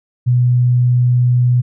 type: tone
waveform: sine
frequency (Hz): 123.47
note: B2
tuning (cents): 0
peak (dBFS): -9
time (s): 0.26-1.62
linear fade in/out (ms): 20
effects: none